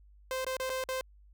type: tone with dropouts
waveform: sawtooth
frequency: 520 Hz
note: C5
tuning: 11 cents flat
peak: -28 dBFS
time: 0.31-1.01 s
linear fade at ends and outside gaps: 1 ms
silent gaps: 0.446-0.466 / 0.568-0.599 / 0.695-0.7 / 0.839-0.888 s
effects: added 50 Hz sine -55 dBFS peak until 1.33 s